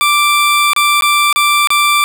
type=tone with dropouts; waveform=20% pulse; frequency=1174.7 Hz; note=D6; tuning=in tune; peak=-4 dBFS; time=0.01-2.04 s; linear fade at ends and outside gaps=0 ms; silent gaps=0.733-0.763 / 1.009-1.022 / 1.327-1.36 / 1.673-1.704 s; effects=none